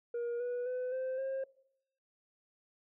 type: tone with pitch steps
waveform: sine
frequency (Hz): 474.7 / 488.9 / 503.5 / 518.6 / 534.1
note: A#4 / B4 / B4 / C5 / C5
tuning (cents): +31 / -18 / +33 / -15 / +36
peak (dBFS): -31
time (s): 0.14-1.44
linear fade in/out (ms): 5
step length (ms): 260
effects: noise-tail reverb RT60 0.7 s tail -21 dB re dry + tanh soft clip ceiling -33 dBFS